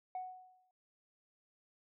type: tone with exponential decay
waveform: sine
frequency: 740 Hz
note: F#5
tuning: in tune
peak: -35 dBFS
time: 0.15-0.71 s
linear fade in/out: 2 ms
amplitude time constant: 120 ms
effects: noise-tail reverb RT60 0.6 s tail -21 dB re dry + tanh soft clip ceiling -35 dBFS